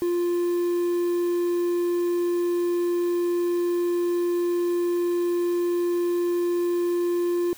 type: tone with quantisation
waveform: triangle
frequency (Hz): 349.2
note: F4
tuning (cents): 0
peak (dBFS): -19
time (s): 0.02-7.53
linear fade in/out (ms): 0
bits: 8
effects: white hiss -47 dBFS RMS until 7.57 s